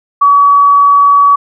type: tone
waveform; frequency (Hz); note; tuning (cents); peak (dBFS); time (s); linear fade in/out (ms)
sine; 1136; C#6; +42; -3; 0.21-1.36; 10
effects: none

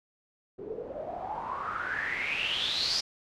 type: noise with low-pass filter sweep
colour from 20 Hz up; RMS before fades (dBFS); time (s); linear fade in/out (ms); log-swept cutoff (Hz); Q
white; -33; 0.58-3.01; 10; 380 to 5100; 9.9
effects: none

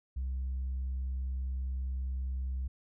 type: tone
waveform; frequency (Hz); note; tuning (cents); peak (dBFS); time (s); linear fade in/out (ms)
sine; 65; C2; -11; -30; 0.16-2.68; 10
effects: tanh soft clip ceiling -30 dBFS

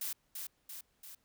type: noise with echo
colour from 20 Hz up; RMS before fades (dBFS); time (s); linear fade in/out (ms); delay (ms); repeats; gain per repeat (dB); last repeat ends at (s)
blue; -38; 0.01-0.13; 5; 340; 3; -4; 1.15
effects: pink hiss -75 dBFS RMS until 1.24 s

